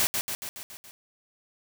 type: noise with echo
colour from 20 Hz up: white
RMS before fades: -24 dBFS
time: 0-0.07 s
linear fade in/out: 0 ms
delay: 140 ms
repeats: 6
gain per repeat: -4 dB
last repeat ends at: 0.91 s
effects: none